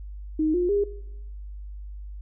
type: tone with pitch steps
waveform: sine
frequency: 311.1 / 355.3 / 405.8 Hz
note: D#4 / F4 / G#4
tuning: 0 / +30 / -40 cents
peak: -20 dBFS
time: 0.39-0.84 s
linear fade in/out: 5 ms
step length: 150 ms
effects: noise-tail reverb RT60 0.9 s tail -19 dB re dry + added 50 Hz sine -35 dBFS peak until 2.21 s